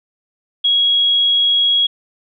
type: tone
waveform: sine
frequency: 3314 Hz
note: G#7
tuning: 4 cents flat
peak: -11 dBFS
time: 0.64-1.87 s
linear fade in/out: 10 ms
effects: none